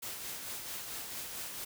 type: noise with tremolo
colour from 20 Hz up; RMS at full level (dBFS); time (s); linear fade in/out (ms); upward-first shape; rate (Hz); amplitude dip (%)
white; -40; 0.02-1.65; 10; triangle; 4.5; 40
effects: none